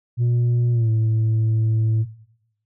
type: tone with pitch glide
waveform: sine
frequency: 120.2 to 110.86 Hz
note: B2 to A2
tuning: -46 to +13 cents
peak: -13 dBFS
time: 0.17-2.06 s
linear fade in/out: 50 ms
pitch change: -141 cents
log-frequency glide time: 0.72-0.89 s
effects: noise-tail reverb RT60 0.9 s tail -20 dB re dry + tanh soft clip ceiling -15 dBFS